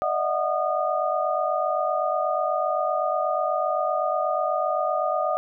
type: tone cluster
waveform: sine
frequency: 597 / 645 / 734 / 1225 Hz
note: D5 / E5 / F#5 / D#6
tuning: +28 / -38 / -14 / -27 cents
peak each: -27 dBFS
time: 0.02-5.37 s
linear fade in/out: 0 ms
effects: none